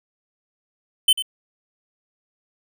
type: tone with echo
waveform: square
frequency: 3061 Hz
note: G7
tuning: 42 cents flat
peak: -12 dBFS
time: 1.08-1.13 s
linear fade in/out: 5 ms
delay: 94 ms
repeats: 1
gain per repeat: -12 dB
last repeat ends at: 1.224 s
effects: none